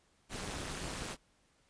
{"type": "noise with amplitude modulation", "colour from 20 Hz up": "pink", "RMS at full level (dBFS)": -37, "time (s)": [0.29, 1.17], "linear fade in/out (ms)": 50, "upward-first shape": "sine", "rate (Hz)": 215, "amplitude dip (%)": 90, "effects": ["pink hiss -71 dBFS RMS until 1.69 s", "resampled to 22050 Hz"]}